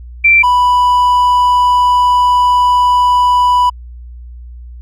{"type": "tone pair in turn", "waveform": ["sine", "triangle"], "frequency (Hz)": [2349, 987.6], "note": ["D7", "B5"], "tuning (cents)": [0, 0], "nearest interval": "octave + minor third", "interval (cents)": 1500, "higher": "first", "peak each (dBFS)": [-4, -5], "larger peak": "first", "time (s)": [[0.24, 0.43], [0.43, 3.7]], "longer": "second", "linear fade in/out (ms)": 10, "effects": ["added 60 Hz sine -28 dBFS peak until 4.81 s"]}